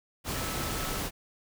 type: tone in noise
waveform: sine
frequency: 1305 Hz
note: E6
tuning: 18 cents flat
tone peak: -42 dBFS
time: 0.31-1.02 s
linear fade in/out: 50 ms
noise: pink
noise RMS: -33 dBFS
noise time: 0.24-1.11 s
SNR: -12 dB
effects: none